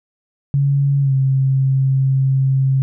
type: tone with pitch glide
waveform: sine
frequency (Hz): 140 to 133.99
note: C#3 to C3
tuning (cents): +18 to +42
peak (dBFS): -12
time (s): 0.54-2.82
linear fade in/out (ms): 0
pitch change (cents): -76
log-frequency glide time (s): 1.01-1.13
effects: none